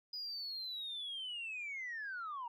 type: linear sweep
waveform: sine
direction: down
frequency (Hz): 4978 to 916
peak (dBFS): -39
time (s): 0.13-2.48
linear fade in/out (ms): 5
effects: tanh soft clip ceiling -37 dBFS